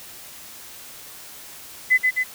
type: tone with echo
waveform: sine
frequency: 2016 Hz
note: B6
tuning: 35 cents sharp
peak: -12 dBFS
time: 1.9-1.98 s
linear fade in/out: 20 ms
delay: 130 ms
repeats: 2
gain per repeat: -3 dB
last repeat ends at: 2.24 s
effects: white hiss -41 dBFS RMS until 2.34 s